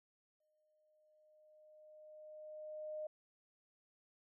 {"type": "tone with exponential growth", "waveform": "sine", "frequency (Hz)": 614, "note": "D#5", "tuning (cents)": -23, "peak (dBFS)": -40, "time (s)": [0.4, 3.07], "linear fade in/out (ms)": 5, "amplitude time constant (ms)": 580, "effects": []}